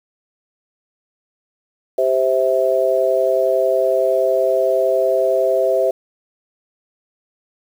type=chord; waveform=sine; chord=C major; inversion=second; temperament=just; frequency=392.4 / 523.3 / 654.1 Hz; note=G4 / C5 / E5; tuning=+2 / 0 / -14 cents; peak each=-20 / -17 / -17 dBFS; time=1.98-5.91 s; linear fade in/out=5 ms; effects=7-bit